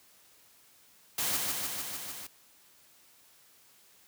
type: noise with echo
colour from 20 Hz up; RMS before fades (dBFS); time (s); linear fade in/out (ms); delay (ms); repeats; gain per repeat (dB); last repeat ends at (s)
white; -31; 1.18-1.37; 5; 150; 6; -2; 2.27
effects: white hiss -61 dBFS RMS until 4.07 s + high-pass 60 Hz 12 dB/octave